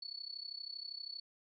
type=tone with amplitude modulation; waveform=sine; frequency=4435 Hz; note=C#8; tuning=in tune; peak=-39 dBFS; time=0.02-1.2 s; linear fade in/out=5 ms; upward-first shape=sine; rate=32.6 Hz; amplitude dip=90%; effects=none